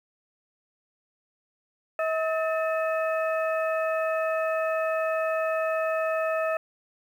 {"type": "harmonic tone with a mistuned harmonic", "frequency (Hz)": 641, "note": "E5", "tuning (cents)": -49, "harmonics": [1, 2, 3, 4], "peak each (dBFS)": [-25, -31, -35, -37], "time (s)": [1.99, 6.57], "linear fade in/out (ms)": 2, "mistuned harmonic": 3, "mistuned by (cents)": -130, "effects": ["9-bit"]}